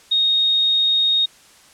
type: tone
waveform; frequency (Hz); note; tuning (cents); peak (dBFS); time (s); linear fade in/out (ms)
sine; 3724; A#7; -2; -14; 0.11-1.26; 10
effects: white hiss -49 dBFS RMS until 1.73 s + low-pass 9000 Hz 12 dB/octave